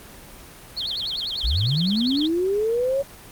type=tone with vibrato; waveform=sine; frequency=3729 Hz; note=A#7; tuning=in tune; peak=-24 dBFS; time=0.76-2.28 s; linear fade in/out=20 ms; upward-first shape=sine; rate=10 Hz; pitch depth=300 cents each way
type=linear sweep; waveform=sine; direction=up; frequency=44.56 to 562 Hz; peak=-19 dBFS; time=1.43-3.03 s; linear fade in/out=20 ms
effects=pink hiss -43 dBFS RMS until 3.31 s + Opus 24 kbps